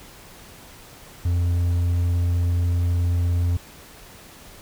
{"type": "tone", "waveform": "triangle", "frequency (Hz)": 87.1, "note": "F2", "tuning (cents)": -4, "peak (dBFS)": -16, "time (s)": [1.25, 3.57], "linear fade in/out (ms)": 5, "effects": ["pink hiss -45 dBFS RMS until 4.61 s"]}